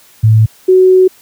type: tone pair in turn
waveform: sine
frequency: 109.9 / 372.2 Hz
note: A2 / F#4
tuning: -2 / +10 cents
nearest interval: octave + major sixth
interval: 2112 cents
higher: second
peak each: -3 dBFS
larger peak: neither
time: 0.23-0.46 / 0.68-1.08 s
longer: second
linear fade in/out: 10 ms
effects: white hiss -44 dBFS RMS until 1.21 s + high-pass 60 Hz 12 dB/octave